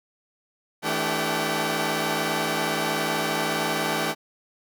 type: tone cluster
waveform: 10% pulse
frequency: 162.2 / 219.6 / 291.5 / 395.8 / 762 Hz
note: E3 / A3 / D4 / G4 / G5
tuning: -28 / -3 / -13 / +17 / -49 cents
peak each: -22 dBFS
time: 0.82-4.15 s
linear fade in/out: 50 ms
effects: none